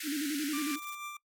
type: band-pass noise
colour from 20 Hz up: pink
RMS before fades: -40 dBFS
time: 0-0.76 s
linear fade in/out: 5 ms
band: 1400 to 16000 Hz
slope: 96 dB/octave
type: tone with vibrato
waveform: sine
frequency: 293.7 Hz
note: D4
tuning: in tune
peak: -31 dBFS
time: 0.03-0.79 s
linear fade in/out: 50 ms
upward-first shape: square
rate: 11 Hz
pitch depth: 82 cents each way
type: tone with tremolo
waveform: 25% pulse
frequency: 1181 Hz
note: D6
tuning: 9 cents sharp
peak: -34 dBFS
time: 0.53-1.17 s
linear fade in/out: 5 ms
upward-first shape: sine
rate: 6.2 Hz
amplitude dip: 40%
type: noise bursts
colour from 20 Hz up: blue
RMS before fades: -48 dBFS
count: 4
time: 0.77-0.948 s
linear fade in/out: 0 ms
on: 28 ms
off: 22 ms
effects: noise-tail reverb RT60 0.1 s tail -21 dB re dry